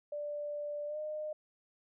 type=tone with pitch glide; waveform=sine; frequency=588 to 610.5 Hz; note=D5 to D#5; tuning=+2 to -33 cents; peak=-36 dBFS; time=0.12-1.33 s; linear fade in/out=5 ms; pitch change=+65 cents; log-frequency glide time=0.87-0.98 s; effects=none